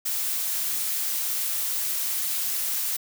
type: noise with amplitude modulation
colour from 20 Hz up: blue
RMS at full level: -26 dBFS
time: 0.05-2.97 s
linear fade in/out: 10 ms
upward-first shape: sine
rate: 268 Hz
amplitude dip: 25%
effects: none